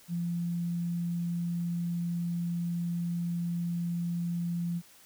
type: tone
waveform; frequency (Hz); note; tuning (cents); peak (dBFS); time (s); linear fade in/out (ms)
sine; 172; F3; -26; -29; 0.08-4.82; 50
effects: white hiss -57 dBFS RMS until 5.05 s